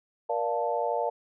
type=chord; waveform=sine; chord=Bb major seventh; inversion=none; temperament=equal with one note detuned; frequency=474.6 / 587.3 / 698.5 / 880 Hz; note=Bb4 / D5 / F5 / A5; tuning=+31 / 0 / 0 / 0 cents; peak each=-31 dBFS; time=0.29-1.1 s; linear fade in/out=10 ms; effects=none